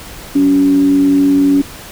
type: tone with frequency modulation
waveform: sine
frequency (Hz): 282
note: C#4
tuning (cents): +30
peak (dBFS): -7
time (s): 0.35-1.62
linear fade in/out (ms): 10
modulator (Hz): 97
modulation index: 0.29
effects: pink hiss -32 dBFS RMS until 1.91 s